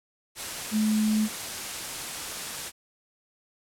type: tone in noise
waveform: sine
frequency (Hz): 215.2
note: A3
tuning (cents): -38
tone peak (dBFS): -21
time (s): 0.71-1.29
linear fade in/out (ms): 50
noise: white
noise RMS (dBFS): -34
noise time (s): 0.35-2.72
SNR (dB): +10
effects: low-pass 11000 Hz 12 dB/octave